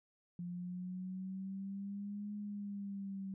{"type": "exponential two-way sweep", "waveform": "sine", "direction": "up then down", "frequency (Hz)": [174.61, 207.7, 192.2], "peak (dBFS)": -40, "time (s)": [0.39, 3.34], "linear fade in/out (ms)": 2, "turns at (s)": 2.34, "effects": []}